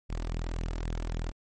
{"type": "tone with flanger", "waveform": "sawtooth", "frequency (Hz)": 41.2, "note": "E1", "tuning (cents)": 0, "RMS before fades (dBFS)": -33, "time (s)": [0.09, 1.32], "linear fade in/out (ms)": 20, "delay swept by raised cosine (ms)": [0.33, 3.43], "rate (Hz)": 3.7, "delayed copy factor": 0.5, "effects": ["MP3 32 kbps"]}